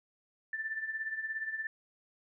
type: tone with tremolo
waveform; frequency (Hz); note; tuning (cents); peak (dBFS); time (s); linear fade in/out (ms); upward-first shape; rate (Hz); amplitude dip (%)
sine; 1769; A6; +9; -31; 0.53-1.67; 2; triangle; 17; 75
effects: none